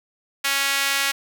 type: tone with high-pass filter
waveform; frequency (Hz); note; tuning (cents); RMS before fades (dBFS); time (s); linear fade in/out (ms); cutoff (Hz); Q
sawtooth; 276.9; C#4; -2; -22; 0.44-1.12; 10; 1900; 1.1
effects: none